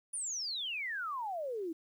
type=exponential sweep; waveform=sine; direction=down; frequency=9820 to 311.1 Hz; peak=-35 dBFS; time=0.13-1.73 s; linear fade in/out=10 ms; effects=11-bit